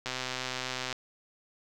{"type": "click train", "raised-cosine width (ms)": 0.2, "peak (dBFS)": -16, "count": 112, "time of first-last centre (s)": [0.06, 0.927], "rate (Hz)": 128, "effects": []}